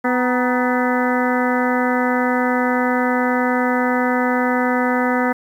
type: harmonic tone with a mistuned harmonic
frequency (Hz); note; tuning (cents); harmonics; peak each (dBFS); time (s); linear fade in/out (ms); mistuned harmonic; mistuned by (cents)
250.1; B3; +22; 1 / 2 / 3 / 4 / 5 / 6 / 7 / 8; -19 / -22 / -24 / -25 / -26 / -27 / -27 / -28; 0.04-5.33; 10; 4; -88
effects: 8-bit